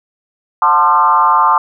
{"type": "tone with frequency modulation", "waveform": "sine", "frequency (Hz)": 1046.5, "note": "C6", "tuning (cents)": 0, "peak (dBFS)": -7, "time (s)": [0.62, 1.58], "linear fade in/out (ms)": 2, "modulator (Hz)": 158, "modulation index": 1.4, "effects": []}